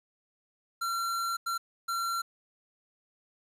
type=tone bursts at uneven times; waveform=square; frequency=1365 Hz; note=F6; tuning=40 cents flat; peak=-30 dBFS; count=3; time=0.81-1.37 / 1.46-1.58 / 1.88-2.22 s; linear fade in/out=10 ms; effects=resampled to 32000 Hz + 10-bit